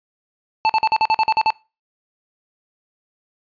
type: tone bursts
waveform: square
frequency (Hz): 880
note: A5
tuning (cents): 0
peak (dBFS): -14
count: 10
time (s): 0.65-1.504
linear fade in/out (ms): 0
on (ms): 44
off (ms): 46
effects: noise-tail reverb RT60 0.3 s tail -23 dB re dry + resampled to 11025 Hz